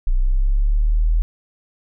sine linear sweep, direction up, 30.07 to 41.4 Hz, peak -13 dBFS, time 0.07-1.22 s, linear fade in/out 0 ms, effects none

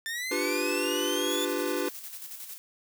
sawtooth linear sweep, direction up, 1779 to 3520 Hz, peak -28 dBFS, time 0.06-1.45 s, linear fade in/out 0 ms
square chord, G dominant seventh, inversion second, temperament equal with one note detuned, 293.7 / 349.2 / 392 / 498.8 Hz, D4 / F4 / G4 / B4, 0 / 0 / 0 / +17 cents, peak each -34 dBFS, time 0.31-1.89 s, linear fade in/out 5 ms
blue noise with tremolo, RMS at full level -40 dBFS, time 1.31-2.58 s, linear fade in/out 0 ms, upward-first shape square, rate 11 Hz, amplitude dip 45%
effects none

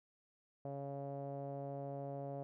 sawtooth tone with low-pass filter, 139.5 Hz, C#3, 11 cents sharp, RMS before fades -44 dBFS, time 0.65-2.43 s, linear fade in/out 0 ms, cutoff 630 Hz, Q 7, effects none

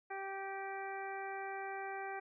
harmonic tone with a mistuned harmonic, 390 Hz, G4, 9 cents flat, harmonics 1 / 2 / 3 / 4 / 5 / 6, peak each -46 / -43 / -52 / -48 / -51 / -52 dBFS, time 0.1-2.2 s, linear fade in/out 10 ms, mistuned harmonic 5, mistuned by -15 cents, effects none

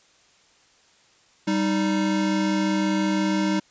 square tone pair together, 195.4 / 310.4 Hz, G3 / D#4, -5 / -4 cents, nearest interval minor sixth, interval 801 cents, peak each -24 dBFS, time 1.47-3.6 s, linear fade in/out 10 ms, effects white hiss -58 dBFS RMS until 3.7 s + resampled to 16000 Hz

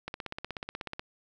click train, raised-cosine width 0.3 ms, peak -20 dBFS, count 16, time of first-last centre 0.08-0.995 s, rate 16.4 Hz, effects none

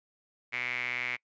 sawtooth tone with band-pass filter, 123.47 Hz, B2, in tune, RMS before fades -34 dBFS, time 0.52-1.17 s, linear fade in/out 20 ms, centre 2200 Hz, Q 8.9, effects noise-tail reverb RT60 0.1 s tail -26 dB re dry + resampled to 16000 Hz

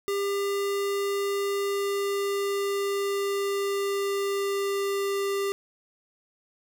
square tone with pitch glide, 400 to 396.8 Hz, G4 to G4, +35 to +21 cents, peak -26 dBFS, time 0.08-5.52 s, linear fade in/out 0 ms, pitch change -14 cents, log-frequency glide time 1.65-5.27 s, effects none

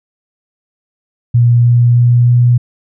sine tone with pitch steps, 119.6 / 120.29 / 120.99 / 121.69 Hz, A#2 / B2 / B2 / B2, +45 / -45 / -35 / -25 cents, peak -5 dBFS, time 1.34-2.58 s, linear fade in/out 10 ms, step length 310 ms, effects none

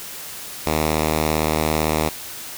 5% pulse tone, 77.78 Hz, D#2, in tune, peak -7 dBFS, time 0.66-2.09 s, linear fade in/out 5 ms, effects white hiss -34 dBFS RMS until 2.57 s

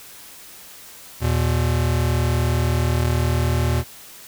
square tone pair together, 80.09 / 120 Hz, E2 / B2, -49 / -49 cents, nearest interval perfect fifth, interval 700 cents, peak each -21 dBFS, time 1.2-3.84 s, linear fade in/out 50 ms, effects white hiss -42 dBFS RMS until 4.27 s

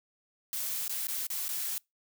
blue noise with dropouts, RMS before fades -34 dBFS, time 0.53-1.78 s, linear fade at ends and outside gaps 0 ms, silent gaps 0.879-0.895 / 1.069-1.084 / 1.267-1.302 / 1.481-1.491 s, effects noise-tail reverb RT60 0.2 s tail -26 dB re dry

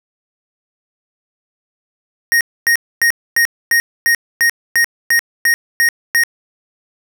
square tone bursts, 1864.7 Hz, A#6, in tune, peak -10 dBFS, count 12, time 2.32-6.236 s, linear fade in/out 0 ms, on 88 ms, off 260 ms, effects none

